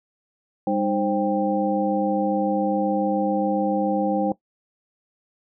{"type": "tone cluster", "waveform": "sine", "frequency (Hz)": [201.5, 308.7, 527, 788], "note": ["G3", "D#4", "C5", "G5"], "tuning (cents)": [48, -14, 12, 9], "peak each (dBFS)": -25, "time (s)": [0.67, 4.32], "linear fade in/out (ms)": 2, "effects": ["noise-tail reverb RT60 0.1 s tail -18 dB re dry"]}